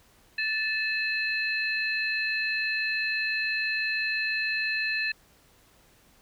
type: tone cluster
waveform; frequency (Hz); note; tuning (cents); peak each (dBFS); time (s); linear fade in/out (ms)
sine; 1753 / 2599 / 4113; A6 / E7 / C8; -7 / -25 / -30; -29 / -29 / -34; 0.38-5.12; 5
effects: pink hiss -60 dBFS RMS until 6.21 s